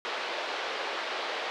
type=band-pass noise; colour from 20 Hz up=pink; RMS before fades=-34 dBFS; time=0.05-1.5 s; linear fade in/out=0 ms; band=430 to 4200 Hz; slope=24 dB/octave; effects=none